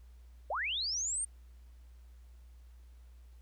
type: linear sweep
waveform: sine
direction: up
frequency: 493.9 to 9030 Hz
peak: -32 dBFS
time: 0.5-1.25 s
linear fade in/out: 5 ms
effects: added 60 Hz sine -52 dBFS peak until 3.41 s + pink hiss -72 dBFS RMS until 3.41 s